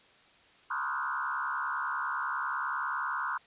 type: tone with frequency modulation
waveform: sine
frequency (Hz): 1244.5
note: D#6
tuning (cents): 0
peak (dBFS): -30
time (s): 0.7-3.38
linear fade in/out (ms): 10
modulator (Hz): 70.2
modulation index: 4
effects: white hiss -60 dBFS RMS until 3.46 s + resampled to 8000 Hz